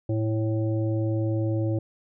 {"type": "harmonic tone", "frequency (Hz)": 110, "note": "A2", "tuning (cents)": 0, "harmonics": [1, 3, 5, 7], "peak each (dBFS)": [-24, -28, -33, -46], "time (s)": [0.09, 1.79], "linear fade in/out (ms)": 5, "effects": []}